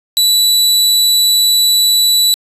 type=tone; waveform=sawtooth; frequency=3951 Hz; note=B7; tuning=in tune; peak=-5 dBFS; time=0.17-2.34 s; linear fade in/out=0 ms; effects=resampled to 32000 Hz